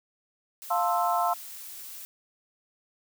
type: noise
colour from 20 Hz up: blue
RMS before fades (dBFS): -42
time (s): 0.62-2.05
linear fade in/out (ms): 0
type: chord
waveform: sine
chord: F major seventh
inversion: none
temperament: equal with one note detuned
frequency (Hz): 698.5 / 890.7 / 1046.5 / 1318.5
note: F5 / A5 / C6 / E6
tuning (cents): 0 / +21 / 0 / 0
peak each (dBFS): -26 / -30 / -29 / -30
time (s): 0.7-1.34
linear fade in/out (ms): 10
effects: none